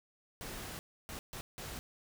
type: noise bursts at uneven times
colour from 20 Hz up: pink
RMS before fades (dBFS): -44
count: 4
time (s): 0.41-0.79 / 1.09-1.19 / 1.33-1.41 / 1.58-1.79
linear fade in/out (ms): 0
effects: none